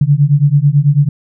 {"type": "beating tone pair", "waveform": "sine", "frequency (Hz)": [139.7, 148.8], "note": ["C#3", "D3"], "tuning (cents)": [14, 23], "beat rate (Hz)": 9.1, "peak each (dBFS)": -10, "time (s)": [0.01, 1.09], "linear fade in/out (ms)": 5, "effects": []}